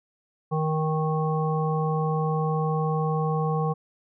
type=harmonic tone; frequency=156.6 Hz; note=D#3; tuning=11 cents sharp; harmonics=1 / 3 / 5 / 7; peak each=-24 / -29 / -31 / -32 dBFS; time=0.51-3.74 s; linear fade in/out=20 ms; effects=none